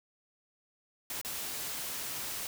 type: noise with dropouts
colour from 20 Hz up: white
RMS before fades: -38 dBFS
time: 1.1-2.47 s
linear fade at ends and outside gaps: 1 ms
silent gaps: 1.214-1.248 s
effects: none